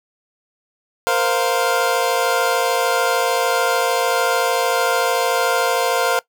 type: chord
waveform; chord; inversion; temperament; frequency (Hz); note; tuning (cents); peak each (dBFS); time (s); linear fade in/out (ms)
25% pulse; Bb suspended second; none; equal with one note detuned; 466.2 / 519.6 / 698.5; Bb4 / C5 / F5; 0 / -12 / 0; -17; 1.07-6.19; 0
effects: noise-tail reverb RT60 0.1 s tail -20 dB re dry